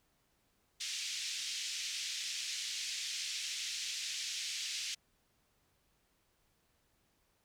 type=band-pass noise; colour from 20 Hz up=white; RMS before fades=-40 dBFS; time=0.8-4.95 s; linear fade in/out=10 ms; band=2300 to 6500 Hz; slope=24 dB/octave; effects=pink hiss -75 dBFS RMS until 7.44 s